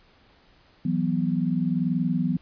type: chord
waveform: sine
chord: E suspended second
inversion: none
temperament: just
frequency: 164.81 / 185.42 / 247.2 Hz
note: E3 / F#3 / B3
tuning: 0 / +4 / +2 cents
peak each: -26 dBFS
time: 0.85-2.37 s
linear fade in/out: 5 ms
effects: pink hiss -58 dBFS RMS until 2.41 s + resampled to 11025 Hz